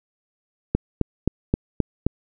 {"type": "click train", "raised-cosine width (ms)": 3, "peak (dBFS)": -5, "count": 6, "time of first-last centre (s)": [0.75, 2.066], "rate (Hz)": 3.8, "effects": []}